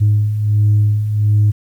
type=beating tone pair; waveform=sine; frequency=103.83 / 105.23 Hz; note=G#2 / G#2; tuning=0 / +23 cents; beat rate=1.4 Hz; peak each=-17 / -10 dBFS; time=0-1.52 s; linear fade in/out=20 ms; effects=tanh soft clip ceiling -6 dBFS + 8-bit